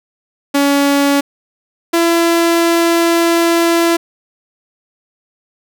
sawtooth tone pair in turn, 282.1 / 336.9 Hz, C#4 / E4, +30 / +38 cents, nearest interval minor third, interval 308 cents, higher second, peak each -6 dBFS, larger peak neither, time 0.54-1.21 / 1.93-3.97 s, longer second, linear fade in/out 10 ms, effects none

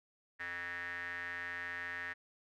square tone with band-pass filter, 87.31 Hz, F2, in tune, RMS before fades -42 dBFS, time 0.39-2.14 s, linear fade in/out 20 ms, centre 1800 Hz, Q 10, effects none

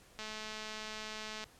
click train, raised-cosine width 0.2 ms, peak -26 dBFS, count 271, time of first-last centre 0.19-1.44 s, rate 216 Hz, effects pink hiss -61 dBFS RMS until 1.59 s + low-pass 12000 Hz 12 dB/octave

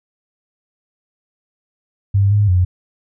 sine tone with pitch steps, 99.2 / 103.4 / 90.5 Hz, G2 / G#2 / F#2, +21 / -7 / -38 cents, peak -10 dBFS, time 2.14-2.65 s, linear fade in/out 10 ms, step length 170 ms, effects none

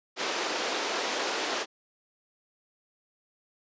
pink band-pass noise, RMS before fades -31 dBFS, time 0.16-1.66 s, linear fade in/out 50 ms, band 330 to 6500 Hz, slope 24 dB/octave, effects resampled to 16000 Hz

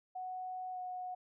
sine tone with pitch glide, 740 to 731.9 Hz, F#5 to F#5, 0 to -19 cents, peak -39 dBFS, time 0.15-1.15 s, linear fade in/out 10 ms, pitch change -19 cents, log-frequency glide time 0.72-0.78 s, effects none

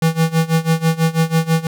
square tone with tremolo, 162.6 Hz, E3, 23 cents flat, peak -11 dBFS, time 0.02-1.67 s, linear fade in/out 2 ms, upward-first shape sine, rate 6.1 Hz, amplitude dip 90%, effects none

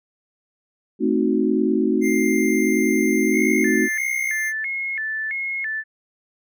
sine chord, A diminished seventh, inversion none, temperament equal, 220 / 261.6 / 311.1 / 370 Hz, A3 / C4 / Eb4 / Gb4, 0 / 0 / 0 / 0 cents, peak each -22 dBFS, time 0.99-3.89 s, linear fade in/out 50 ms
square tone, 2100 Hz, C7, 6 cents sharp, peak -25 dBFS, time 2.01-4.53 s, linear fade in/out 50 ms
sine tone with vibrato, 1949 Hz, B6, 23 cents flat, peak -23 dBFS, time 3.31-5.84 s, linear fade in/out 50 ms, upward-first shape square, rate 1.5 Hz, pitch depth 180 cents each way
effects none

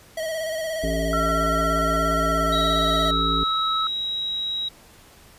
square tone with vibrato, 640 Hz, D#5, 49 cents sharp, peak -26 dBFS, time 0.17-3.11 s, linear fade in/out 5 ms, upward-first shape square, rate 17 Hz, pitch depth 34 cents each way
harmonic tone, 55 Hz, A1, in tune, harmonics 1 / 3 / 5 / 7 / 8, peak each -26 / -30 / -29 / -35 / -34 dBFS, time 0.83-3.44 s, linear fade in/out 5 ms
sine tone with pitch glide, 1353 to 1299.4 Hz, E6 to E6, +45 to -25 cents, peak -22 dBFS, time 1.13-3.87 s, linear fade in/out 2 ms, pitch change -70 cents, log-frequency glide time 2.2-3.37 s
sine tone, 3838 Hz, A#7, 50 cents sharp, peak -24 dBFS, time 2.52-4.69 s, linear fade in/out 10 ms
effects pink hiss -50 dBFS RMS until 5.38 s + resampled to 32000 Hz

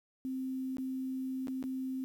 sine tone with dropouts, 261.6 Hz, C4, in tune, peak -34 dBFS, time 0.25-2.04 s, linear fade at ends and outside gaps 0 ms, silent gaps 0.769-0.783 / 1.472-1.482 / 1.627-1.639 s, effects 10-bit

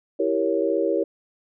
sine chord, E diminished seventh, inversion none, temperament equal, 329.6 / 392 / 466.2 / 554.4 Hz, E4 / G4 / Bb4 / Db5, 0 / 0 / 0 / 0 cents, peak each -25 dBFS, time 0.19-1.04 s, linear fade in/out 10 ms, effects none

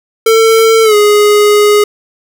square tone with pitch glide, 448.5 to 416.1 Hz, A4 to G#4, +33 to +3 cents, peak -5 dBFS, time 0.26-1.84 s, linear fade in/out 5 ms, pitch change -130 cents, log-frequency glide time 0.83-0.95 s, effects none

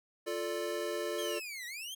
square chord, D minor, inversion first, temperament equal, 349.2 / 440 / 587.3 Hz, F4 / A4 / D5, 0 / 0 / 0 cents, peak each -39 dBFS, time 0.26-1.4 s, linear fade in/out 20 ms
sawtooth linear two-way sweep, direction down then up, 3277 to 1869 to 3277 Hz, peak -37 dBFS, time 1.18-1.95 s, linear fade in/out 10 ms, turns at 1.66 s
effects none

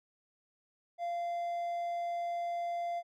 triangle tone, 691 Hz, F5, 19 cents flat, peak -31 dBFS, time 0.98-3.03 s, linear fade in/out 50 ms, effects none

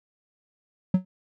triangle tone with exponential decay, 185 Hz, F#3, in tune, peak -11 dBFS, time 0.94-1.05 s, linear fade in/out 5 ms, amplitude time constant 22 ms, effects none

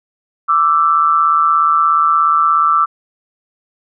sine tone pair together, 1170 / 1326.9 Hz, D6 / E6, -7 / +11 cents, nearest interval major second, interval 218 cents, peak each -12 dBFS, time 0.48-2.86 s, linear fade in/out 20 ms, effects none

